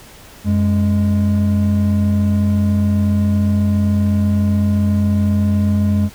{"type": "tone pair together", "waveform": "triangle", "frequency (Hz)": [92.5, 206.6], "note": ["F#2", "G#3"], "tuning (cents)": [0, -9], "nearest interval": "octave + major second", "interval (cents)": 1391, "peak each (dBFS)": -13, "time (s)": [0.44, 6.1], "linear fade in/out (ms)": 50, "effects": ["pink hiss -41 dBFS RMS until 6.14 s"]}